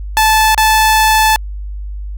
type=tone with dropouts; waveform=sawtooth; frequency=873 Hz; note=A5; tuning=14 cents flat; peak=-4 dBFS; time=0.17-1.36 s; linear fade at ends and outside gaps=0 ms; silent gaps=0.546-0.578 s; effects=added 50 Hz sine -21 dBFS peak until 2.17 s